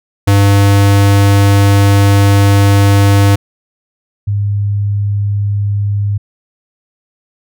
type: tone pair in turn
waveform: square / sine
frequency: 100 / 101.87 Hz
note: G2 / G#2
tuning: +35 / -33 cents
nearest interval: unison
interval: 32 cents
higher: second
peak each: -6 / -11 dBFS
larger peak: first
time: 0.27-3.36 / 4.27-6.18 s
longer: first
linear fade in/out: 10 ms
effects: none